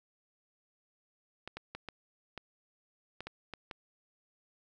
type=clicks; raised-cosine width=0.3 ms; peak=-25 dBFS; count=9; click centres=1.476 / 1.57 / 1.75 / 1.887 / 2.377 / 3.206 / 3.27 / 3.537 / 3.712 s; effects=none